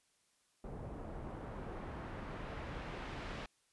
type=noise with low-pass filter sweep; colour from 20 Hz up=pink; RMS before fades=-45 dBFS; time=0.64-3.46 s; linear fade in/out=2 ms; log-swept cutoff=660 to 3200 Hz; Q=0.78; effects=white hiss -75 dBFS RMS until 3.72 s + resampled to 24000 Hz